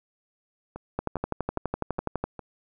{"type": "two click trains", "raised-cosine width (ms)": 1, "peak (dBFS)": [-13, -23], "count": [16, 5], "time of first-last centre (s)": [[0.99, 2.24], [0.76, 2.393]], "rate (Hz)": [12, 2.45], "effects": []}